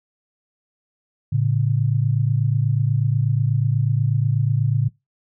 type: tone pair together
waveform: sine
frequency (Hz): 112.5 / 140.71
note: A2 / C#3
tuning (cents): +39 / +26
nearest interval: major third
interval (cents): 387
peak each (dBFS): -19 / -19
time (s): 1.32-4.89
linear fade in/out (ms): 10
effects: noise-tail reverb RT60 0.2 s tail -21 dB re dry